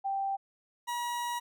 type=tone pair in turn; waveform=sine / 40% pulse; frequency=784 / 959.5 Hz; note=G5 / A#5; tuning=0 / +50 cents; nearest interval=minor third; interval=350 cents; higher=second; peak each=-29 / -31 dBFS; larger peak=first; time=0.04-0.37 / 0.87-1.4 s; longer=second; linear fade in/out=20 ms; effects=none